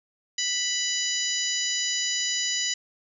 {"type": "harmonic tone", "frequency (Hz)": 987.8, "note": "B5", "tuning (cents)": 0, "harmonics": [2, 3, 4, 5, 6, 7], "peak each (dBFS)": [-33, -31, -33, -32, -32, -30], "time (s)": [0.38, 2.74], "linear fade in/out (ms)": 5, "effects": []}